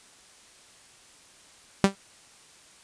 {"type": "tone with exponential decay", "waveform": "sawtooth", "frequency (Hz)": 196, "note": "G3", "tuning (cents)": 0, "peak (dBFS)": -9, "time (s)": [1.84, 1.95], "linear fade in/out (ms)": 0, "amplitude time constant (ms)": 22, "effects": ["white hiss -54 dBFS RMS until 2.83 s", "resampled to 22050 Hz"]}